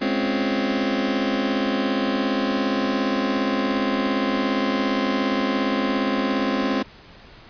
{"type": "chord", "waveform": "sawtooth", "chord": "Db major seventh", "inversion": "second", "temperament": "just", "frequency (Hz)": [207.9, 259.9, 277.2, 346.5], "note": ["Ab3", "C4", "Db4", "F4"], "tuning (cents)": [2, -11, 0, -14], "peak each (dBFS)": [-22, -20, -22, -26], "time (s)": [0.01, 6.83], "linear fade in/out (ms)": 10, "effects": ["pink hiss -46 dBFS RMS until 7.49 s", "resampled to 11025 Hz"]}